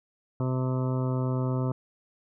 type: harmonic tone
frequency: 128.7 Hz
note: C3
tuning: 28 cents flat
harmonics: 1 / 2 / 3 / 4 / 5 / 7 / 8 / 9 / 10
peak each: -26 / -32 / -36 / -38 / -40 / -43 / -44 / -45 / -46 dBFS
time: 0.4-1.72 s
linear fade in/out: 2 ms
effects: none

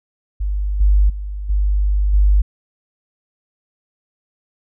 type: tone with level steps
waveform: sine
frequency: 50 Hz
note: G1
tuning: 35 cents sharp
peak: -17 / -9 / -23 / -13 / -9 dBFS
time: 0.4-2.42 s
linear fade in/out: 10 ms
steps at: 0.8 / 1.09 / 1.49 / 2.13 s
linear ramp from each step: 10 ms
effects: none

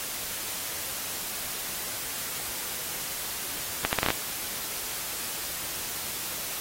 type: accelerating click train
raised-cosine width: 0.3 ms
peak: -7 dBFS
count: 7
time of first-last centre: 3.85-4.104 s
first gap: 79 ms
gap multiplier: 0.74
effects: white hiss -34 dBFS RMS until 6.6 s + AAC 48 kbps

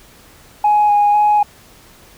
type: tone with vibrato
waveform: sine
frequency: 830.6 Hz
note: G#5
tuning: in tune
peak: -8 dBFS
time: 0.64-1.43 s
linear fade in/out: 5 ms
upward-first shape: square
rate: 2 Hz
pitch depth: 13 cents each way
effects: tanh soft clip ceiling -6 dBFS + pink hiss -45 dBFS RMS until 2.17 s

